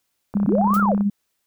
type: click train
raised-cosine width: 1 ms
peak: -19 dBFS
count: 23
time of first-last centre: 0.34-1.009 s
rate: 32.9 Hz
type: tone with tremolo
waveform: sine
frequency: 202.3 Hz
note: G#3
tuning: 45 cents flat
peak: -15 dBFS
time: 0.35-1.1 s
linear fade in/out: 5 ms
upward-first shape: sine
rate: 17 Hz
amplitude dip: 45%
type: linear two-way sweep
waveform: sine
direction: up then down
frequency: 103.83 to 1425 to 393.9 Hz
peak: -18 dBFS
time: 0.44-0.95 s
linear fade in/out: 20 ms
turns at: 0.8 s
type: noise with exponential decay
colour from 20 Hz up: blue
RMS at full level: -28 dBFS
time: 0.74-0.84 s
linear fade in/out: 1 ms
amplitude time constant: 21 ms
effects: white hiss -73 dBFS RMS until 1.46 s